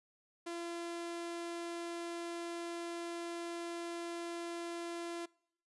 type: tone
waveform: sawtooth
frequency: 341.1 Hz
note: F4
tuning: 41 cents flat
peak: -36 dBFS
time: 0.46-5.26 s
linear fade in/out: 10 ms
effects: noise-tail reverb RT60 0.7 s tail -25 dB re dry + resampled to 24000 Hz